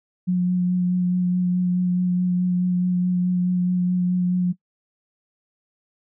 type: tone with vibrato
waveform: sine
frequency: 180 Hz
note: F#3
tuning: 47 cents flat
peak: -17 dBFS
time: 0.27-4.53 s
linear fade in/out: 20 ms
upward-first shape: sine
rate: 4.7 Hz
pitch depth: 14 cents each way
effects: noise-tail reverb RT60 0.1 s tail -19 dB re dry